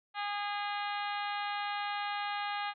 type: harmonic tone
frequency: 409.6 Hz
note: G#4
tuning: 24 cents flat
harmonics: 2 / 3 / 4 / 5 / 6 / 7 / 8 / 9 / 10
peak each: -36 / -40 / -42 / -44 / -46 / -47 / -48 / -49 / -50 dBFS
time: 0.14-2.74 s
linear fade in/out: 50 ms
effects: none